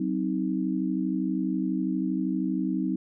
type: chord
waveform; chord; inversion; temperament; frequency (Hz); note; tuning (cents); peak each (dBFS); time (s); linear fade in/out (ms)
sine; C diminished; second; just; 188.37 / 261.6 / 314; Gb3 / C4 / Eb4; +31 / 0 / +16; -29 / -29 / -29; 0-2.96; 5
effects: none